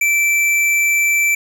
sine tone with hard clipping, 2332 Hz, D7, 13 cents flat, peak -14 dBFS, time 0.01-1.35 s, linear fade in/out 5 ms, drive 13 dB, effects none

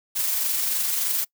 blue noise with amplitude modulation, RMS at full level -23 dBFS, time 0.15-1.25 s, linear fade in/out 20 ms, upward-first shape sine, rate 23.2 Hz, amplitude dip 30%, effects noise-tail reverb RT60 0.1 s tail -24 dB re dry

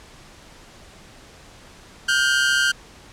sawtooth tone pair together, 1430.6 / 1565 Hz, F6 / G6, +41 / -3 cents, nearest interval major second, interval 156 cents, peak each -17 / -15 dBFS, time 2.08-2.72 s, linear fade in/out 10 ms, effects pink hiss -46 dBFS RMS until 3.12 s + low-pass 8000 Hz 12 dB/octave

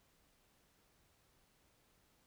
silence, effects pink hiss -73 dBFS RMS until 2.26 s

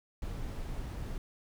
brown noise, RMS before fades -38 dBFS, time 0.22-1.18 s, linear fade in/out 2 ms, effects none

